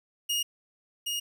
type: tone with echo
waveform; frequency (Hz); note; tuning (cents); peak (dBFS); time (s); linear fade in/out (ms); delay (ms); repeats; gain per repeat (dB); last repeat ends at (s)
sawtooth; 2861; F7; +41; -23; 0.29-0.43; 10; 770; 1; -3; 1.2
effects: none